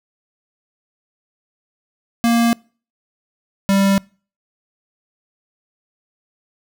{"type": "tone pair in turn", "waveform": "square", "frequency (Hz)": [233.5, 196.35], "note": ["A#3", "G3"], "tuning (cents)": [3, 3], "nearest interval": "minor third", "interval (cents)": 300, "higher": "first", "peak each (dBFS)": -13, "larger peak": "neither", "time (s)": [[2.24, 2.53], [3.69, 3.98]], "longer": "neither", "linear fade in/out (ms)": 0, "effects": ["noise-tail reverb RT60 0.4 s tail -26 dB re dry"]}